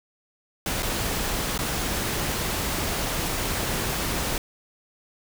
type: noise with dropouts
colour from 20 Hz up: pink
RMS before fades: -27 dBFS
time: 0.66-4.38 s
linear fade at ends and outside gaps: 2 ms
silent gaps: 0.825-0.829 / 1.578-1.589 s
effects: none